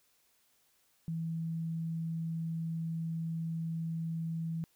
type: tone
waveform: sine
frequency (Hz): 163.8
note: E3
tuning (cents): -11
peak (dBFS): -33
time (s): 1.08-4.64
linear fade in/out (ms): 0
effects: white hiss -71 dBFS RMS until 4.75 s